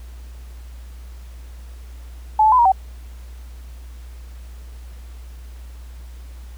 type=tone with pitch steps; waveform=sine; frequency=862 / 870 / 1008 / 946 / 765 Hz; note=A5 / A5 / B5 / A#5 / G5; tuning=-36 / -20 / +35 / +25 / -42 cents; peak=-10 dBFS; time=2.39-2.72 s; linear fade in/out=5 ms; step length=66 ms; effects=added 60 Hz sine -34 dBFS peak until 6.57 s + pink hiss -51 dBFS RMS until 6.57 s